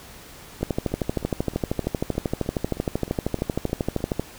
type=two click trains; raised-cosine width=2 ms; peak=-23 / -9 dBFS; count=12 / 47; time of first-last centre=0.61-4.005 / 0.63-4.196 s; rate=3.24 / 12.9 Hz; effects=pink hiss -44 dBFS RMS until 4.38 s